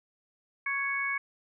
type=harmonic tone; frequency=554.4 Hz; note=C#5; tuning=in tune; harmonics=2 / 3 / 4; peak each=-36 / -34 / -30 dBFS; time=0.66-1.18 s; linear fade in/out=5 ms; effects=none